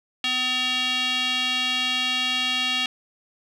square tone with band-pass filter, 253.8 Hz, B3, 47 cents sharp, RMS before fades -24 dBFS, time 0.24-2.86 s, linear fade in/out 2 ms, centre 3100 Hz, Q 4.1, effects none

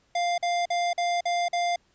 square tone bursts, 698.5 Hz, F5, in tune, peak -24 dBFS, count 6, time 0.15-1.76 s, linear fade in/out 5 ms, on 230 ms, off 46 ms, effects pink hiss -66 dBFS RMS until 1.94 s + resampled to 16000 Hz

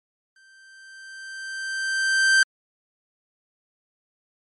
45% pulse tone with exponential growth, 1563 Hz, G6, 6 cents flat, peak -13 dBFS, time 0.36-2.43 s, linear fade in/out 2 ms, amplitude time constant 450 ms, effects low-pass 10000 Hz 12 dB/octave + MP3 48 kbps

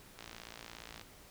click train, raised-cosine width 0.2 ms, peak -29 dBFS, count 48, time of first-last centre 0.19-1.013 s, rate 57.1 Hz, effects pink hiss -57 dBFS RMS until 1.3 s

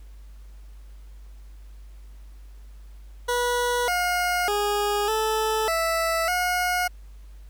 20% pulse tone with pitch steps, 487 / 715 / 412.2 / 437.2 / 659 / 721 Hz, B4 / F5 / G#4 / A4 / E5 / F#5, -24 / +41 / -13 / -11 / -1 / -45 cents, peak -17 dBFS, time 3.28-6.88 s, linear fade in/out 10 ms, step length 600 ms, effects added 50 Hz sine -41 dBFS peak until 7.49 s + pink hiss -61 dBFS RMS until 7.49 s

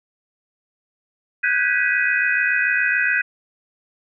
sine tone cluster, 1483 / 1550 / 1654 / 1959 / 2503 Hz, F#6 / G6 / G#6 / B6 / D#7, +4 / -20 / -8 / -15 / +10 cents, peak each -23 dBFS, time 1.43-3.22 s, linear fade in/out 10 ms, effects none

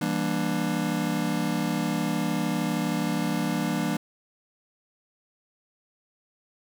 square chord, E half-diminished seventh, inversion none, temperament just, 164.81 / 197.78 / 237.3 / 296.7 Hz, E3 / G3 / Bb3 / D4, 0 / +16 / +31 / +18 cents, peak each -31 dBFS, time 0.01-3.97 s, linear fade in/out 5 ms, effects none

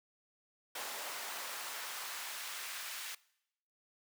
pink noise with high-pass filter sweep, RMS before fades -43 dBFS, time 0.75-3.15 s, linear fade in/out 5 ms, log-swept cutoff 650 to 1700 Hz, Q 0.89, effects noise-tail reverb RT60 0.8 s tail -22 dB re dry

